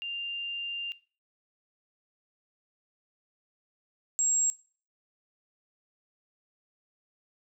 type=tone pair in turn; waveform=sine; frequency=2793 / 7578 Hz; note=F7 / A#8; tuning=-1 / +27 cents; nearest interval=octave + perfect fourth; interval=1728 cents; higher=second; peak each=-33 / -23 dBFS; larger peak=second; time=0.02-0.92 / 4.19-4.5 s; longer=first; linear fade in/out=0 ms; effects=noise-tail reverb RT60 0.4 s tail -19 dB re dry